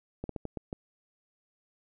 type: slowing click train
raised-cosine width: 2 ms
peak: -22 dBFS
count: 6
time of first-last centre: 0.24-0.729 s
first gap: 53 ms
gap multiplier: 1.31
effects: none